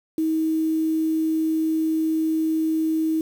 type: tone with quantisation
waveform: sine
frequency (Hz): 317.9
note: D#4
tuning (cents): +37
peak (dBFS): -19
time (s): 0.18-3.21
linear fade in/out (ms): 2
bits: 7
effects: none